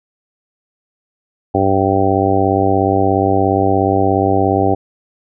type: harmonic tone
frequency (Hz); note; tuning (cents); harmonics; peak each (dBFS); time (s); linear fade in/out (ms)
97; G2; -18; 1 / 2 / 3 / 4 / 5 / 6 / 7 / 8; -19 / -23 / -18 / -18 / -21 / -23 / -20 / -17; 1.54-4.75; 10
effects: none